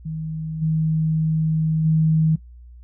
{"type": "tone with level steps", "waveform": "sine", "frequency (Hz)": 158.3, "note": "D#3", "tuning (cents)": 30, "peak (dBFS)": [-25, -17, -14], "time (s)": [0.05, 2.36], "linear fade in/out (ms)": 10, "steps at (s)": [0.61, 1.84], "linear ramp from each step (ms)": 20, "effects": ["noise-tail reverb RT60 0.1 s tail -19 dB re dry", "added 60 Hz sine -40 dBFS peak until 2.83 s"]}